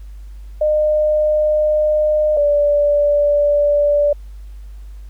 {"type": "tone pair in turn", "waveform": "sine", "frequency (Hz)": [608, 583], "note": ["D#5", "D5"], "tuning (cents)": [-40, -13], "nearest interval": "minor second", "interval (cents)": 73, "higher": "first", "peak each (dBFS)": [-12, -11], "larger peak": "second", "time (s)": [[0.61, 2.37], [2.37, 4.13]], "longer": "neither", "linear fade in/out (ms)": 5, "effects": ["added 50 Hz sine -31 dBFS peak until 5.09 s", "pink hiss -56 dBFS RMS until 5.09 s"]}